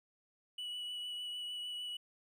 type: tone with vibrato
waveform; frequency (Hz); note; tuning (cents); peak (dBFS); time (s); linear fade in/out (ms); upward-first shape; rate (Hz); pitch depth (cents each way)
triangle; 2945; F#7; -9; -38; 0.58-1.97; 5; triangle; 6.6; 17
effects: none